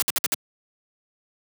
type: noise bursts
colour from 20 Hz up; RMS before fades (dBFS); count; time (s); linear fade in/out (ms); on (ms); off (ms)
white; -22; 5; 0-0.342; 0; 22; 58
effects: high-pass 150 Hz 12 dB/octave